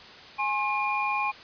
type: tone cluster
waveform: sine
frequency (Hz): 833 / 1070 / 2422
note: G#5 / C6 / D#7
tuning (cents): +5 / +38 / -47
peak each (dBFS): -29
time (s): 0.38-1.32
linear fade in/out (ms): 20
effects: white hiss -46 dBFS RMS until 1.43 s + resampled to 11025 Hz